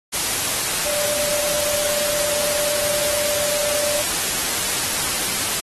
sine tone in noise, 590 Hz, D5, 8 cents sharp, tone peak -24 dBFS, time 0.85-4.02 s, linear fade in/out 20 ms, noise white, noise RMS -22 dBFS, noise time 0.12-5.61 s, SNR -5 dB, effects AAC 32 kbps

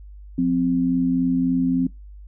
sine tone pair together, 177.09 / 260.6 Hz, F3 / C4, +24 / -7 cents, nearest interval perfect fifth, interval 669 cents, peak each -23 / -18 dBFS, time 0.38-1.87 s, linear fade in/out 5 ms, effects noise-tail reverb RT60 0.2 s tail -23 dB re dry + added 50 Hz sine -38 dBFS peak until 2.27 s

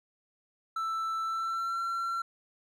triangle tone with pitch glide, 1325 to 1359.1 Hz, E6 to F6, +9 to -48 cents, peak -28 dBFS, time 0.76-2.22 s, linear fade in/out 5 ms, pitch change +43 cents, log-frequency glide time 1.22-1.8 s, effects none

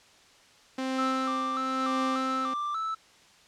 sawtooth tone with tremolo, 262.1 Hz, C4, 3 cents sharp, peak -23 dBFS, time 0.78-2.54 s, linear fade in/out 5 ms, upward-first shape triangle, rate 1 Hz, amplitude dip 60%
triangle tone with vibrato, 1244.5 Hz, D#6, in tune, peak -27 dBFS, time 0.98-2.95 s, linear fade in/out 10 ms, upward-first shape square, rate 1.7 Hz, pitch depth 93 cents each way
effects white hiss -57 dBFS RMS until 3.47 s + low-pass 6000 Hz 12 dB/octave

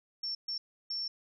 sine tone bursts at uneven times, 5430 Hz, F8, 50 cents flat, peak -33 dBFS, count 3, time 0.23-0.35 / 0.48-0.58 / 0.9-1.08 s, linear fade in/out 5 ms, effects none

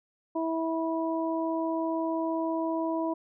harmonic tone, 325.9 Hz, E4, 20 cents flat, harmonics 1 / 2 / 3, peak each -29 / -32 / -34 dBFS, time 0.35-3.14 s, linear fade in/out 10 ms, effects none

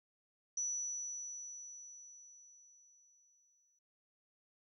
sine tone with exponential decay, 5920 Hz, F#8, in tune, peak -34 dBFS, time 0.57-3.79 s, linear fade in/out 5 ms, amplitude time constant 700 ms, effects none

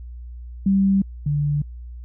sine tone pair in turn, 194.9 / 146.23 Hz, G3 / D3, -10 / -7 cents, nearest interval perfect fourth, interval 497 cents, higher first, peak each -14 / -18 dBFS, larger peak first, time 0.66-1.02 / 1.26-1.62 s, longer neither, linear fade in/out 5 ms, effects added 60 Hz sine -33 dBFS peak until 2.04 s

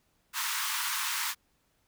pink high-pass noise, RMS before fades -32 dBFS, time 0.33-1.35 s, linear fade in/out 50 ms, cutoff 910 Hz, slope 96 dB/octave, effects pink hiss -72 dBFS RMS until 1.87 s

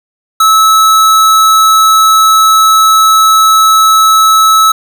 square tone, 1300 Hz, E6, 24 cents flat, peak -4 dBFS, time 0.4-4.72 s, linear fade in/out 5 ms, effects none

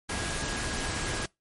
sine tone in noise, 1646 Hz, G#6, 16 cents flat, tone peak -40 dBFS, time 0.09-1.26 s, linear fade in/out 5 ms, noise pink, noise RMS -32 dBFS, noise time 0.09-1.26 s, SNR -11 dB, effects noise-tail reverb RT60 0.2 s tail -24 dB re dry + MP3 48 kbps

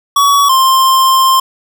square tone pair in turn, 1129 / 1052.5 Hz, C#6 / C6, +31 / +10 cents, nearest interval minor second, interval 121 cents, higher first, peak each -7 dBFS, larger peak neither, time 0.16-0.49 / 0.49-1.4 s, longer second, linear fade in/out 5 ms, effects none

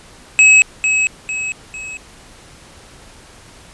square tone with echo, 2568 Hz, E7, 46 cents flat, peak -6 dBFS, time 0.39-0.62 s, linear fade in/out 0 ms, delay 450 ms, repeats 3, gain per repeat -7 dB, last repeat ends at 1.97 s, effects pink hiss -42 dBFS RMS until 3.73 s + resampled to 24000 Hz

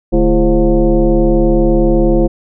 sine tone with frequency modulation, 152.1 Hz, D#3, 39 cents flat, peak -7 dBFS, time 0.12-2.28 s, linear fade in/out 20 ms, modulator 188 Hz, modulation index 2, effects none

